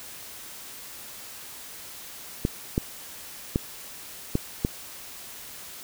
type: clicks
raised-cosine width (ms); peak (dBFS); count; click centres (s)
3; -9; 5; 2.451 / 2.779 / 3.559 / 4.354 / 4.649
effects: white hiss -42 dBFS RMS until 5.83 s